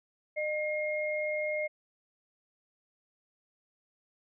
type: tone pair together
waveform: sine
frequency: 609 / 2138 Hz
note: D#5 / C7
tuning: -37 / +37 cents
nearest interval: octave + minor seventh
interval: 2174 cents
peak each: -31 / -34 dBFS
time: 0.36-1.68 s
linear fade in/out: 20 ms
effects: none